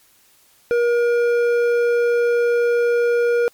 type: tone with hard clipping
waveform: sine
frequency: 476.1 Hz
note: A#4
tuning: 37 cents sharp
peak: -16 dBFS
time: 0.71-3.48 s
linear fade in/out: 0 ms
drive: 8 dB
effects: white hiss -55 dBFS RMS until 3.53 s + MP3 96 kbps